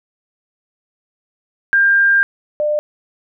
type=tone pair in turn; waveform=sine; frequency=1598 / 598.6 Hz; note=G6 / D5; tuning=+33 / +33 cents; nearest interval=octave + perfect fourth; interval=1700 cents; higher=first; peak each=-9 / -14 dBFS; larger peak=first; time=1.73-2.23 / 2.6-2.79 s; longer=first; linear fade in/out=0 ms; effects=none